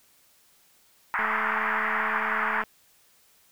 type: band-pass noise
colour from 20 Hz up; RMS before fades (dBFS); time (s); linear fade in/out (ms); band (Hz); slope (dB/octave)
white; -27; 1.14-2.62; 0; 850 to 2000; 48
type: click train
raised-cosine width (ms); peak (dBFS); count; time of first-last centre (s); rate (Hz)
0.5; -21; 315; 1.19-2.637; 217
effects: white hiss -61 dBFS RMS until 3.51 s